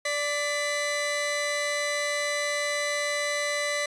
sawtooth tone pair together, 584.9 / 2004 Hz, D5 / B6, -7 / +25 cents, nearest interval octave + major sixth, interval 2132 cents, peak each -25 / -25 dBFS, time 0.05-3.86 s, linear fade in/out 5 ms, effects resampled to 22050 Hz

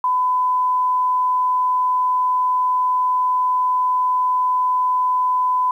sine tone, 1005 Hz, B5, 30 cents sharp, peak -15 dBFS, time 0.04-5.71 s, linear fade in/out 2 ms, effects 9-bit

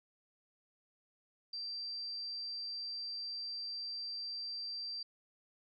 sine tone, 4698 Hz, D8, in tune, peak -39 dBFS, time 1.53-5.03 s, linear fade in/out 5 ms, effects none

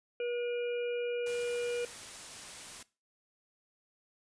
harmonic tone, 481.4 Hz, B4, 44 cents flat, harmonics 1 / 3 / 5 / 6, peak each -32 / -48 / -44 / -49 dBFS, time 0.2-1.85 s, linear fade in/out 2 ms
white noise, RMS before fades -46 dBFS, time 1.26-2.83 s, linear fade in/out 5 ms
effects noise-tail reverb RT60 0.3 s tail -19 dB re dry + resampled to 22050 Hz

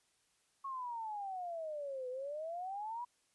sine exponential two-way sweep, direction down then up, 1106 to 497 to 987 Hz, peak -39 dBFS, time 0.64-3.05 s, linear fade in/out 10 ms, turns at 2.09 s, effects white hiss -75 dBFS RMS until 3.34 s + resampled to 24000 Hz

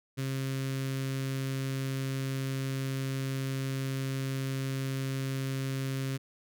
sawtooth tone with notch filter, 134 Hz, C3, 42 cents sharp, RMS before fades -33 dBFS, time 0.17-6.18 s, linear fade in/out 20 ms, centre 800 Hz, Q 0.78, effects none

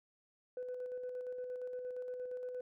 sine tone with tremolo, 500 Hz, B4, 21 cents sharp, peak -37 dBFS, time 0.57-2.61 s, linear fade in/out 2 ms, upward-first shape square, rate 8.6 Hz, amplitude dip 35%, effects tanh soft clip ceiling -36 dBFS

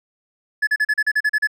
triangle tone bursts, 1713 Hz, A6, 47 cents flat, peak -13 dBFS, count 10, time 0.62-1.473 s, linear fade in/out 10 ms, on 52 ms, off 37 ms, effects none

